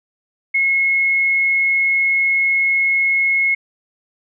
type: tone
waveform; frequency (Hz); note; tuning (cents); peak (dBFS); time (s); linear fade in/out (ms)
sine; 2172; C#7; -36; -13; 0.54-3.55; 10
effects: none